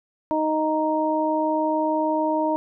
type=harmonic tone; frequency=311.1 Hz; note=D#4; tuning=in tune; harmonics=1 / 2 / 3; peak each=-24 / -24 / -24 dBFS; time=0.31-2.56 s; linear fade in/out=0 ms; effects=none